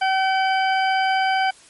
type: harmonic tone with a mistuned harmonic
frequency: 764 Hz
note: G5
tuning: 45 cents flat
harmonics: 1 / 2 / 3 / 4 / 6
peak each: -18 / -24 / -28 / -30 / -34 dBFS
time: 0.01-1.51 s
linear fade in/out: 10 ms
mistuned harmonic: 6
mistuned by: +75 cents
effects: white hiss -49 dBFS RMS until 1.69 s + MP3 48 kbps